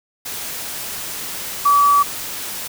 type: tone in noise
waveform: sine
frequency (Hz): 1147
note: D6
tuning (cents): -41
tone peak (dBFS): -10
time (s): 1.65-2.03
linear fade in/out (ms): 10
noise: white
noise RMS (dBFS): -28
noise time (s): 0.25-2.68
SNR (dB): +15
effects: none